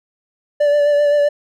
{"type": "tone with vibrato", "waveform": "triangle", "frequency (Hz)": 583, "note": "D5", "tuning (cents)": -13, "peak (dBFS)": -9, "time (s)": [0.6, 1.29], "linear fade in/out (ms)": 10, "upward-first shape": "sine", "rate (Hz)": 7.7, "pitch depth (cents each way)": 22, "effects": []}